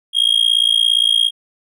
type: tone with amplitude modulation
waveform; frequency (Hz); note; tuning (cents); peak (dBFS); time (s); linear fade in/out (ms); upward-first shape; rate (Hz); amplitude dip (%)
triangle; 3258; G#7; -34; -6; 0.13-1.31; 50; sine; 57.4; 100
effects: none